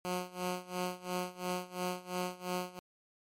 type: tone with tremolo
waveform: 10% pulse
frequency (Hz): 180.7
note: F#3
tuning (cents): -41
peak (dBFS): -24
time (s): 0.05-2.79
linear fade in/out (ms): 0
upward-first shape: sine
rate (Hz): 2.9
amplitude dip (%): 90
effects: MP3 64 kbps